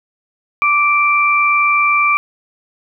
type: tone pair together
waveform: sine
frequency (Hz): 1170.8 / 2349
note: D6 / D7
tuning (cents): -6 / 0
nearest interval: octave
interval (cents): 1206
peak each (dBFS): -13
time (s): 0.62-2.17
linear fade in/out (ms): 0
effects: none